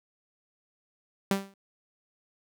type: tone with exponential decay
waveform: sawtooth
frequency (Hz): 196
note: G3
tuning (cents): 0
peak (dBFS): -17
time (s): 1.31-1.54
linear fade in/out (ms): 2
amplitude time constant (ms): 49
effects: none